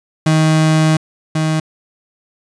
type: tone pair in turn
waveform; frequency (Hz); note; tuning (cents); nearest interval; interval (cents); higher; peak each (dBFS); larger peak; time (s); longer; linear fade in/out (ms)
35% pulse; 157.3 / 157.3; D#3 / D#3; +19 / +19; unison; 0; neither; -8 / -12; first; 0.26-0.97 / 1.35-1.6; first; 5
effects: resampled to 22050 Hz